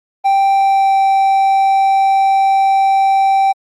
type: tone with pitch glide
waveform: triangle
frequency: 784 to 779 Hz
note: G5 to G5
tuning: 0 to -11 cents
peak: -7 dBFS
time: 0.24-3.53 s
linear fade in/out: 20 ms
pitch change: -11 cents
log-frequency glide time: 0.55-0.95 s
effects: Opus 32 kbps